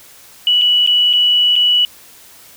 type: tone with dropouts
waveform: sine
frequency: 2946 Hz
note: F#7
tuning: 8 cents flat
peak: -9 dBFS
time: 0.47-1.85 s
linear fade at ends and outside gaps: 1 ms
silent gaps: 0.614-0.618 / 0.864-0.874 / 1.13-1.135 / 1.556-1.562 s
effects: white hiss -42 dBFS RMS until 2.56 s